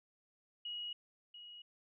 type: tone with echo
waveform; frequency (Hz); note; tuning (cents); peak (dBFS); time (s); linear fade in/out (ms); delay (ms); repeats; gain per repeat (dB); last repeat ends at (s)
sine; 2900; F#7; -35; -40; 0.65-0.93; 5; 690; 1; -10; 1.62
effects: none